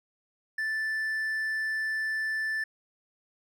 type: tone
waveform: triangle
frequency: 1760 Hz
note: A6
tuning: in tune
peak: -26 dBFS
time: 0.58-2.64 s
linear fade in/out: 5 ms
effects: none